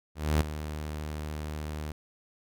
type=tone with ADSR envelope; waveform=sawtooth; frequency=76.1 Hz; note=D#2; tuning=38 cents flat; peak=-17 dBFS; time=0.15-1.92 s; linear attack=260 ms; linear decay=10 ms; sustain=-13 dB; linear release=4 ms; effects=none